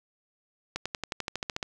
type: accelerating click train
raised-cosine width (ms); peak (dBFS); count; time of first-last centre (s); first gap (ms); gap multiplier
0.2; -14; 12; 0.76-1.628; 96; 0.96
effects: none